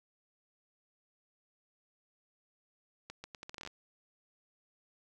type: accelerating click train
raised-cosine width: 0.2 ms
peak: -27 dBFS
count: 12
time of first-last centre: 3.1-3.674 s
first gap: 140 ms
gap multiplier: 0.77
effects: none